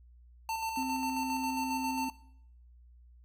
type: tone with tremolo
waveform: square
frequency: 895 Hz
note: A5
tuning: 29 cents sharp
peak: -32 dBFS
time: 0.49-2.1 s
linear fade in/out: 2 ms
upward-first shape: square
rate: 7.4 Hz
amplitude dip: 35%
type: tone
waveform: triangle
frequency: 261.6 Hz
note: C4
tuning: in tune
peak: -32 dBFS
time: 0.77-2.09 s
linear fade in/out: 5 ms
effects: noise-tail reverb RT60 0.7 s tail -19 dB re dry + added 60 Hz sine -54 dBFS peak until 3.24 s